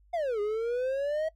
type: exponential two-way sweep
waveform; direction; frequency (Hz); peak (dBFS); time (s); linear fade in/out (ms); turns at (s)
triangle; down then up; 723 to 407.7 to 645; -25; 0.13-1.29; 10; 0.4
effects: noise-tail reverb RT60 0.1 s tail -20 dB re dry + added 50 Hz sine -58 dBFS peak until 1.35 s